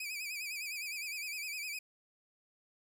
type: tone with vibrato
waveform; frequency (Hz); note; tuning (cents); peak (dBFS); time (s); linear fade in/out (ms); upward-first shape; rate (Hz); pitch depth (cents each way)
sawtooth; 2417; D7; +49; -35; 0-1.79; 5; sine; 9.8; 98
effects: none